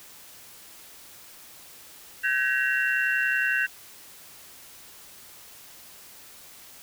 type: tone cluster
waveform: sine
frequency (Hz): 1533 / 1664 / 1894 / 2734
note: G6 / G#6 / A#6 / F7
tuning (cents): -39 / +3 / +27 / -37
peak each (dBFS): -25 / -28 / -30 / -29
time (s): 2.23-3.67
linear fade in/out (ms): 20
effects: white hiss -48 dBFS RMS until 6.82 s